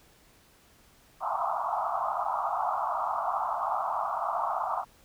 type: band-pass noise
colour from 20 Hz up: pink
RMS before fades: -30 dBFS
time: 1.2-4.85 s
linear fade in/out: 50 ms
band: 660 to 1300 Hz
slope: 96 dB/octave
effects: pink hiss -60 dBFS RMS until 5.04 s